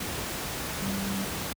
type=tone in noise; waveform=sine; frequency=196 Hz; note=G3; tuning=in tune; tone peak=-30 dBFS; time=0.82-1.25 s; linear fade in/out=5 ms; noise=pink; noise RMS=-33 dBFS; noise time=0-1.53 s; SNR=0 dB; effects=high-pass 60 Hz 12 dB/octave